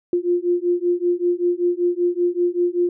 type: beating tone pair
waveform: sine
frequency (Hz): 349.2 / 354.4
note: F4 / F4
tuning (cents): 0 / +25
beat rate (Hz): 5.2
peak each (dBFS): -20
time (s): 0.13-2.89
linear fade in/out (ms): 2
effects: none